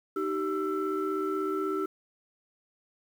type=tone cluster; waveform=sine; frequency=310.4 / 386.7 / 1331 Hz; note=D#4 / G4 / E6; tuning=-4 / -24 / +16 cents; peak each=-32 / -29 / -33 dBFS; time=0.16-1.86 s; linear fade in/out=5 ms; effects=tanh soft clip ceiling -21 dBFS + 9-bit